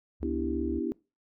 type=tone; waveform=triangle; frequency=70.1 Hz; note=C#2; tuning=20 cents sharp; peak=-34 dBFS; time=0.2-0.8 s; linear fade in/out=20 ms
type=chord; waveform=sine; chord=E minor seventh; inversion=second; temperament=equal; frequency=246.9 / 293.7 / 329.6 / 392 Hz; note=B3 / D4 / E4 / G4; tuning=0 / 0 / 0 / 0 cents; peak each=-34 / -34 / -32 / -36 dBFS; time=0.23-0.92 s; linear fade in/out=0 ms
effects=noise-tail reverb RT60 0.3 s tail -24 dB re dry